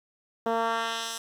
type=tone with band-pass filter sweep; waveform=10% pulse; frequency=228.1 Hz; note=A#3; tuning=37 cents flat; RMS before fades=-29 dBFS; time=0.46-1.18 s; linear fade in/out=5 ms; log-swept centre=480 to 7700 Hz; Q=0.85; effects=9-bit